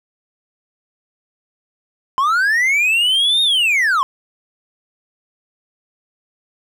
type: linear two-way sweep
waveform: triangle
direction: up then down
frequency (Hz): 1018 to 3729 to 1018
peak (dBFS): -11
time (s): 2.18-4.03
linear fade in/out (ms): 0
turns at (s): 3.42
effects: none